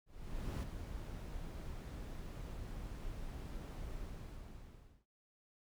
brown noise with ADSR envelope, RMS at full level -38 dBFS, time 0.06-5.06 s, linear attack 570 ms, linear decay 7 ms, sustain -7 dB, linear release 1100 ms, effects none

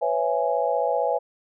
sine chord, C# minor seventh, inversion third, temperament just, 498.9 / 554.4 / 665.2 / 831.5 Hz, B4 / C#5 / E5 / G#5, +17 / 0 / +16 / +2 cents, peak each -26 dBFS, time 0.01-1.19 s, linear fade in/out 20 ms, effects none

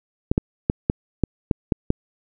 clicks, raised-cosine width 3 ms, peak -4 dBFS, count 8, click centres 0.315 / 0.379 / 0.699 / 0.899 / 1.237 / 1.512 / 1.722 / 1.904 s, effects none

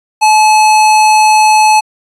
square tone, 860 Hz, A5, 40 cents flat, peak -5 dBFS, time 0.21-1.81 s, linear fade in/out 20 ms, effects resampled to 24000 Hz

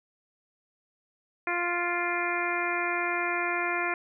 harmonic tone with a mistuned harmonic, 349.2 Hz, F4, in tune, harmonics 1 / 2 / 3 / 4 / 5 / 6 / 7, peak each -34 / -34 / -34 / -34 / -34 / -34 / -34 dBFS, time 1.47-3.94 s, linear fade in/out 2 ms, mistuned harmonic 7, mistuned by -27 cents, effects none

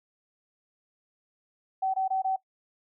sine tone bursts, 763 Hz, G5, 47 cents flat, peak -24 dBFS, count 4, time 1.82-2.363 s, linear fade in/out 10 ms, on 120 ms, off 21 ms, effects noise-tail reverb RT60 0.1 s tail -19 dB re dry

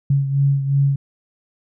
sine beating tone pair, 138.59 / 141.39 Hz, C#3 / C#3, 0 / +35 cents, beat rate 2.8 Hz, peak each -15 / -22 dBFS, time 0.1-0.96 s, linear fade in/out 5 ms, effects none

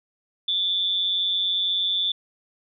sine tone with amplitude modulation, 3511 Hz, A7, 4 cents flat, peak -18 dBFS, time 0.48-2.12 s, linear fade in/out 5 ms, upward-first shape sine, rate 186 Hz, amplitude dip 60%, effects none

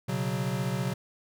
square chord, B suspended second, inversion none, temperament equal, 123.47 / 138.59 / 185 Hz, B2 / C#3 / F#3, 0 / 0 / 0 cents, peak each -33 dBFS, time 0.08-0.94 s, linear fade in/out 10 ms, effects none

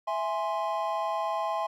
triangle chord, E augmented, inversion none, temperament equal, 659.3 / 830.6 / 1046.5 Hz, E5 / G#5 / B#5, 0 / 0 / 0 cents, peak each -30 dBFS, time 0.07-1.67 s, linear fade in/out 10 ms, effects none

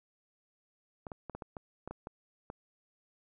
clicks, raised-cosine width 1 ms, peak -27 dBFS, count 10, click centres 1.068 / 1.118 / 1.297 / 1.35 / 1.422 / 1.568 / 1.876 / 1.91 / 2.071 / 2.501 s, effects none

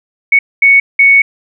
sine tone bursts at uneven times, 2221 Hz, C#7, 3 cents sharp, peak -3 dBFS, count 3, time 0.32-0.39 / 0.62-0.8 / 0.99-1.22 s, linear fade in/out 5 ms, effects none

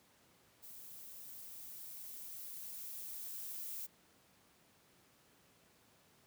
violet noise with level ramp, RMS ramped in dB -53 to -44 dBFS, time 0.62-3.87 s, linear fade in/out 20 ms, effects pink hiss -68 dBFS RMS until 6.26 s + high-pass 100 Hz 12 dB/octave

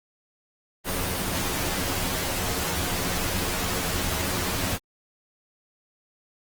pink noise with comb filter, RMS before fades -27 dBFS, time 0.84-4.79 s, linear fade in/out 50 ms, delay 11 ms, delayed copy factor +0.7, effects Opus 24 kbps

